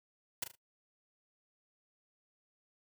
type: noise with echo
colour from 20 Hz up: white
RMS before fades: -35 dBFS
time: 0.42-0.44 s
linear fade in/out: 5 ms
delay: 38 ms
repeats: 3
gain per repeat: -9 dB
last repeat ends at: 0.554 s
effects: noise-tail reverb RT60 0.1 s tail -19 dB re dry